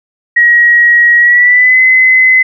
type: tone with pitch glide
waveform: sine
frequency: 1900 to 2036 Hz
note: A#6 to C7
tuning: +33 to -48 cents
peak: -3 dBFS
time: 0.36-2.43 s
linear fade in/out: 10 ms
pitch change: +119 cents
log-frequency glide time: 1.18-1.8 s
effects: none